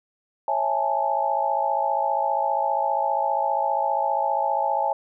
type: chord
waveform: sine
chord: A major seventh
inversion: first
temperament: just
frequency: 550 / 660 / 825 / 880 Hz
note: C#5 / E5 / G#5 / A5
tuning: -14 / +2 / -12 / 0 cents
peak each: -29 / -28 / -24 / -25 dBFS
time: 0.48-4.93 s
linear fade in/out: 2 ms
effects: none